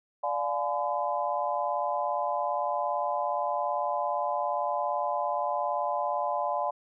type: chord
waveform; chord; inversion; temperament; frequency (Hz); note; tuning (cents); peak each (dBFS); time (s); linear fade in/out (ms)
sine; D diminished seventh; none; just; 587.3 / 704.8 / 845.8 / 1014.9; D5 / F5 / Ab5 / Cb6; 0 / +16 / +31 / +47; -32; 0.23-6.71; 10
effects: none